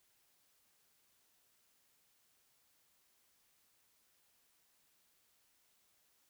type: silence
effects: white hiss -74 dBFS RMS until 6.29 s